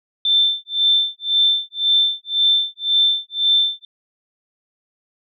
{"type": "tone with tremolo", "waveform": "sine", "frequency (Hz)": 3553, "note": "A7", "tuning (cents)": 16, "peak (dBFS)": -11, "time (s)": [0.25, 3.85], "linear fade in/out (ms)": 2, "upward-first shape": "sine", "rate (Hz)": 1.9, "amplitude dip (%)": 100, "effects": []}